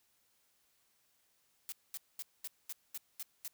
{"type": "noise bursts", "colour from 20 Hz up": "blue", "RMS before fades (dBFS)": -42, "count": 8, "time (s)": [1.69, 3.478], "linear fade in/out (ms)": 0, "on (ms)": 31, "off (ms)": 220, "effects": ["white hiss -74 dBFS RMS until 3.53 s"]}